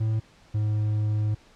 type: tone pair in turn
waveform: triangle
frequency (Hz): 110 / 106.38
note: A2 / G#2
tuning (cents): 0 / +42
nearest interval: minor second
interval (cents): 58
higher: first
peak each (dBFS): -20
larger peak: neither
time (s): 0-0.2 / 0.54-1.35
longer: second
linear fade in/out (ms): 10
effects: pink hiss -56 dBFS RMS until 1.55 s + low-pass 6000 Hz 12 dB/octave